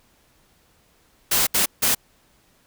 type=noise bursts at uneven times; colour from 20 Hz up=white; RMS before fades=-19 dBFS; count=3; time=1.31-1.47 / 1.54-1.66 / 1.82-1.95 s; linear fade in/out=10 ms; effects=pink hiss -60 dBFS RMS until 2.66 s